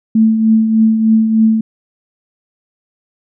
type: tone with tremolo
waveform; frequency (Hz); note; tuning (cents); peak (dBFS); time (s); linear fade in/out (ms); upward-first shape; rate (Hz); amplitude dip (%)
sine; 221.2; A3; +9; -5; 0.15-1.61; 5; triangle; 3.3; 55
effects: none